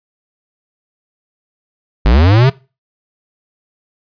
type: linear sweep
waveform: square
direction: up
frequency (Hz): 46.25 to 139.3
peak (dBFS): -7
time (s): 2.05-2.5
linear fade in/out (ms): 10
effects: noise-tail reverb RT60 0.3 s tail -21 dB re dry + resampled to 11025 Hz